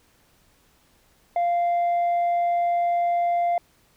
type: tone with tanh clipping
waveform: sine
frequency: 695 Hz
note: F5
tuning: 9 cents flat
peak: -20 dBFS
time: 1.36-3.58 s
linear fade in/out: 2 ms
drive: 2 dB
effects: pink hiss -61 dBFS RMS until 3.96 s